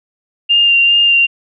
sine tone with vibrato, 2794 Hz, F7, in tune, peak -7 dBFS, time 0.49-1.27 s, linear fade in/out 20 ms, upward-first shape sine, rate 2.5 Hz, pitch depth 16 cents each way, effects none

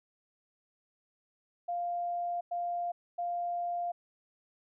sine tone bursts at uneven times, 698.5 Hz, F5, in tune, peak -31 dBFS, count 3, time 1.68-2.41 / 2.51-2.92 / 3.18-3.92 s, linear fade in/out 10 ms, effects none

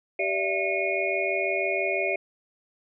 sine tone cluster, 388.7 / 582 / 668 / 2174 / 2449 Hz, G4 / D5 / E5 / C#7 / D#7, -15 / -16 / +23 / -34 / -28 cents, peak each -30 dBFS, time 0.19-2.16 s, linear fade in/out 5 ms, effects none

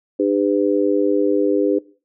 harmonic tone, 100.5 Hz, G2, 44 cents sharp, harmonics 3 / 4 / 5, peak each -18 / -19 / -20 dBFS, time 0.19-1.79 s, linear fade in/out 10 ms, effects noise-tail reverb RT60 0.4 s tail -21 dB re dry

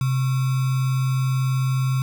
sine tone with sample-and-hold, 130.81 Hz, C3, in tune, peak -18 dBFS, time 0.01-2.02 s, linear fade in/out 2 ms, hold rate 1225 Hz, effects none

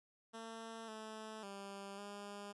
10% pulse tone with pitch steps, 226.1 / 218.1 / 198.1 / 203.1 Hz, A3 / A3 / G3 / G#3, +47 / -15 / +18 / -38 cents, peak -39 dBFS, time 0.33-2.53 s, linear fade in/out 20 ms, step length 550 ms, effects resampled to 24000 Hz

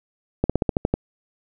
slowing click train, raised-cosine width 2 ms, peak -5 dBFS, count 8, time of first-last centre 0.44-0.94 s, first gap 56 ms, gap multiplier 1.08, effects none

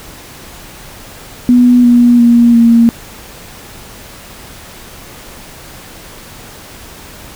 sine tone with pitch steps, 245.5 / 241 / 236.6 / 232.3 Hz, B3 / B3 / A#3 / A#3, -10 / -42 / +26 / -6 cents, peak -3 dBFS, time 1.49-2.89 s, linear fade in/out 0 ms, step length 350 ms, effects pink hiss -33 dBFS RMS until 7.35 s

